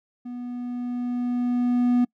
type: tone with level ramp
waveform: triangle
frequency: 244.8 Hz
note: B3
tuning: 15 cents flat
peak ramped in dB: -30 to -14 dBFS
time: 0.25-2.05 s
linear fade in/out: 10 ms
effects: noise-tail reverb RT60 0.1 s tail -26 dB re dry